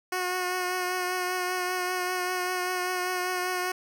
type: tone with vibrato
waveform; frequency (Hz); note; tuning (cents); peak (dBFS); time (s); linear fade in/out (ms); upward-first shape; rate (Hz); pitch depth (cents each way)
10% pulse; 363.9; F#4; -29; -19; 0.12-3.72; 5; triangle; 5.1; 24
effects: none